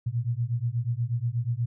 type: beating tone pair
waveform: sine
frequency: 114.8 / 123.1 Hz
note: A#2 / B2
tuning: -26 / -5 cents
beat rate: 8.3 Hz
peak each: -28 dBFS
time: 0.06-1.66 s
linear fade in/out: 10 ms
effects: none